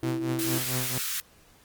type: tone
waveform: sine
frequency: 329.6 Hz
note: E4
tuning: in tune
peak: -28 dBFS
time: 0.03-0.58 s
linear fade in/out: 0 ms
type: tone with tremolo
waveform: sawtooth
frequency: 127.4 Hz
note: C3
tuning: 46 cents flat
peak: -23 dBFS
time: 0.03-0.98 s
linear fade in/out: 0 ms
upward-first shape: triangle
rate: 4.4 Hz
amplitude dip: 85%
type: high-pass noise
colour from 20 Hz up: white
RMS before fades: -31 dBFS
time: 0.39-1.2 s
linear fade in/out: 0 ms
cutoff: 1200 Hz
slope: 48 dB/octave
effects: pink hiss -58 dBFS RMS until 1.64 s + Opus 32 kbps